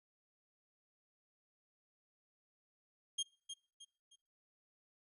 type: tone with echo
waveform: sawtooth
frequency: 3225 Hz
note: G7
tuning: 48 cents sharp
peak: -31 dBFS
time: 3.18-3.23 s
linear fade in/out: 10 ms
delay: 310 ms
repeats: 3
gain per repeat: -9 dB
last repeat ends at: 4.16 s
effects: noise-tail reverb RT60 0.4 s tail -23 dB re dry + resampled to 24000 Hz